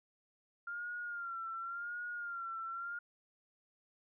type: tone with vibrato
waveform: sine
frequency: 1392 Hz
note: F6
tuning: 6 cents flat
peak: -39 dBFS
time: 0.67-2.99 s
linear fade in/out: 5 ms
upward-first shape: sine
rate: 0.91 Hz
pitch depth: 63 cents each way
effects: none